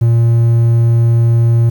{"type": "tone", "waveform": "triangle", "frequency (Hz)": 116.54, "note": "A#2", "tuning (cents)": 0, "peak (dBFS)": -5, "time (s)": [0.01, 1.7], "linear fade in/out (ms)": 10, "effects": ["7-bit"]}